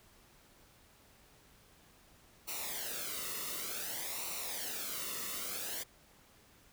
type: noise with flanger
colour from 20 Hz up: white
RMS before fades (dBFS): -40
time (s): 2.47-5.84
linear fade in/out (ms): 20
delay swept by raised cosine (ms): 0.6 to 1.27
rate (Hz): 0.55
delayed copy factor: -0.7
effects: pink hiss -63 dBFS RMS until 6.72 s

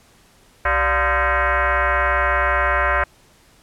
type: tone with frequency modulation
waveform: sine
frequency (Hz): 261.6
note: C4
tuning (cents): 0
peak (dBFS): -15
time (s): 0.65-3.04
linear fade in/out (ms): 5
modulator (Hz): 324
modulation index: 5.5
effects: pink hiss -53 dBFS RMS until 3.62 s + low-pass 12000 Hz 12 dB/octave

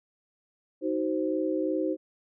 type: chord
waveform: sine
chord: C diminished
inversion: first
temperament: just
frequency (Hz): 314 / 376.7 / 523.3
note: Eb4 / Gb4 / C5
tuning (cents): +16 / +31 / 0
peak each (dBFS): -28 / -31 / -31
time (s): 0.81-1.97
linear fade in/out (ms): 50
effects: none

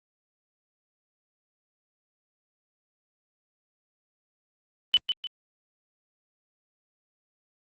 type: tone with echo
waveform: sine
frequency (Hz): 3002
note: F#7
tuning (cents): +24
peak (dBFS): -15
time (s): 4.94-4.97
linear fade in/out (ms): 0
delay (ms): 150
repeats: 2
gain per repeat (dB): -8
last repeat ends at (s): 5.27
effects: Opus 24 kbps

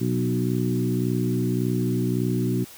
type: harmonic tone with a mistuned harmonic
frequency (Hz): 61.74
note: B1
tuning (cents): 0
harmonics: 2 / 3 / 4 / 5 / 6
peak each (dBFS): -25 / -27 / -28 / -29 / -30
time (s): 0-2.65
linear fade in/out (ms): 20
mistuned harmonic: 3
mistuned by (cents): -17
effects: white hiss -45 dBFS RMS until 2.77 s

